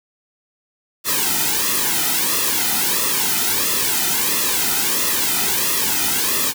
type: noise with flanger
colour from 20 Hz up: white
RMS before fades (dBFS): -19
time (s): 1.04-6.54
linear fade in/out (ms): 50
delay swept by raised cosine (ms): 1.3 to 1.82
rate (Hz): 1.5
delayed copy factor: -0.8
effects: none